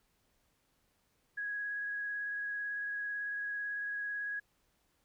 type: tone with vibrato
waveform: sine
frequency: 1661.2 Hz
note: G#6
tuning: in tune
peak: -35 dBFS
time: 1.37-4.4 s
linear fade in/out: 10 ms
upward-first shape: triangle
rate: 18 Hz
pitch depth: 14 cents each way
effects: pink hiss -75 dBFS RMS until 5.04 s